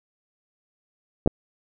clicks, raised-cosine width 2 ms, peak -7 / -6 dBFS, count 2, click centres 1.261 / 1.275 s, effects none

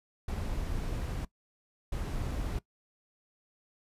brown noise bursts at uneven times, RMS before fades -34 dBFS, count 2, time 0.28-1.25 / 1.92-2.59 s, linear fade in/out 5 ms, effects noise-tail reverb RT60 0.1 s tail -20 dB re dry + resampled to 32000 Hz

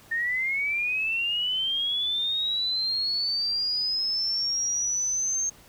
sine linear sweep, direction up, 1811 to 6410 Hz, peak -24 dBFS, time 0.11-5.5 s, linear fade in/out 10 ms, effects pink hiss -53 dBFS RMS until 5.68 s

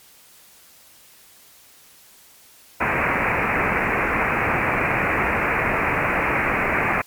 white low-pass noise, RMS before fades -21 dBFS, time 2.8-7.02 s, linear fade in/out 10 ms, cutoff 2500 Hz, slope 96 dB/octave, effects white hiss -50 dBFS RMS until 7.06 s + MP3 96 kbps

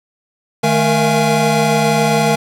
square tone cluster, 153.4 / 217 / 467.4 / 682 / 829 Hz, D#3 / A3 / A#4 / F5 / G#5, -24 / -24 / +5 / -41 / -3 cents, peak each -19 dBFS, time 0.63-2.36 s, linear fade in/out 10 ms, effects low-pass 11000 Hz 12 dB/octave + 7-bit

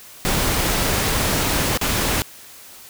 pink noise with dropouts, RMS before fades -20 dBFS, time 0.25-2.22 s, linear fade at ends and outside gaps 0 ms, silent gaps 1.774-1.813 s, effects white hiss -42 dBFS RMS until 2.89 s

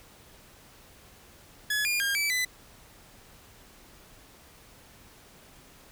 sawtooth tone with pitch steps, 1697 / 2418 / 1613 / 2309 / 2005 Hz, G#6 / D7 / G6 / D7 / B6, +37 / +50 / +49 / -30 / +26 cents, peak -22 dBFS, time 1.7-2.45 s, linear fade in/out 5 ms, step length 150 ms, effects pink hiss -54 dBFS RMS until 5.91 s

